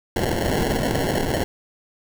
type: noise with sample-and-hold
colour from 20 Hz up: white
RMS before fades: -22 dBFS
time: 0.16-1.44 s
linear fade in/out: 2 ms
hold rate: 1225 Hz
effects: none